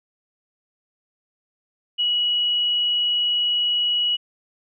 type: tone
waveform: sine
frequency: 2920 Hz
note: F#7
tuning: 24 cents flat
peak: -18 dBFS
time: 1.98-4.17 s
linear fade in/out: 20 ms
effects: none